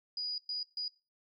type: tone bursts at uneven times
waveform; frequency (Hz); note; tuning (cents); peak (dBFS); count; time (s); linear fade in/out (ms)
sine; 4911; D#8; -23; -34; 3; 0.17-0.38 / 0.49-0.63 / 0.77-0.88; 2
effects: noise-tail reverb RT60 0.3 s tail -18 dB re dry